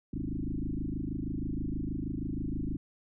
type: tone with frequency modulation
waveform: sine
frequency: 157.3 Hz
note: D#3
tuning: 19 cents sharp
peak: -31 dBFS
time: 0.13-2.77 s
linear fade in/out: 5 ms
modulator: 26.3 Hz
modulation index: 5.9
effects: none